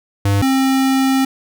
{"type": "tone pair in turn", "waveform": "square", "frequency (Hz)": [100, 266.3], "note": ["G2", "C4"], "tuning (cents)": [35, 31], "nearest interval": "octave + perfect fourth", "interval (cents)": 1696, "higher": "second", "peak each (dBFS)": -13, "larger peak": "neither", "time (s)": [[0.25, 0.42], [0.42, 1.25]], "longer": "second", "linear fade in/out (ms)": 5, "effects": []}